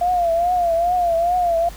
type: tone with vibrato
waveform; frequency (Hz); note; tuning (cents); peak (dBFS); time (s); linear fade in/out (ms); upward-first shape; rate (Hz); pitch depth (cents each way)
sine; 694; F5; -11; -15; 0.01-1.69; 5; triangle; 2.4; 93
effects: added 50 Hz sine -36 dBFS peak until 1.76 s + pink hiss -41 dBFS RMS until 1.76 s